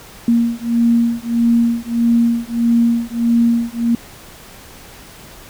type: beating tone pair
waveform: sine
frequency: 233.1 / 234.7 Hz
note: A#3 / A#3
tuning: 0 / +12 cents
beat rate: 1.6 Hz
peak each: -15 dBFS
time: 0.28-3.95 s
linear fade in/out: 2 ms
effects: pink hiss -39 dBFS RMS until 5.49 s